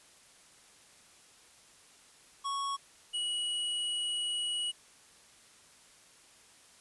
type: tone pair in turn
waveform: square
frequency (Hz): 1108.7 / 2919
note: C#6 / F#7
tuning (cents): 0 / -24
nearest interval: octave + perfect fourth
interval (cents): 1676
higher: second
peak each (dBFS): -33 / -32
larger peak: second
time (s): 2.44-2.77 / 3.13-4.72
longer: second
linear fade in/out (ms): 20
effects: white hiss -59 dBFS RMS until 6.8 s + resampled to 24000 Hz